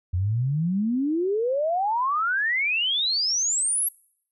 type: exponential sweep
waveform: sine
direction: up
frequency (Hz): 85.6 to 11590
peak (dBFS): -21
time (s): 0.13-3.89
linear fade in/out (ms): 10
effects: noise-tail reverb RT60 0.7 s tail -26 dB re dry